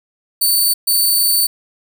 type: tone bursts at uneven times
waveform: 5% pulse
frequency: 4523 Hz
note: C#8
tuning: 34 cents sharp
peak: -5 dBFS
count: 2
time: 0.41-0.74 / 0.87-1.47 s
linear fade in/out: 10 ms
effects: none